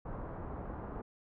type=low-pass noise; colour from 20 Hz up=pink; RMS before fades=-42 dBFS; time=0.05-1.02 s; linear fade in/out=10 ms; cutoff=1200 Hz; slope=24 dB/octave; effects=none